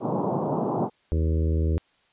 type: band-pass noise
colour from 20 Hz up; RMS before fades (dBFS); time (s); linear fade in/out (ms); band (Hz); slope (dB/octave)
pink; -26; 0-0.9; 50; 130 to 1000; 48
type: harmonic tone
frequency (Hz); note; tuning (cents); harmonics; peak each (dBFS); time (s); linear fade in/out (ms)
80; D#2; +49; 1 / 2 / 3 / 4 / 5 / 6 / 7; -21 / -31 / -36 / -33 / -34 / -37 / -43; 1.12-1.78; 0
effects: white hiss -64 dBFS RMS until 2.12 s + resampled to 8000 Hz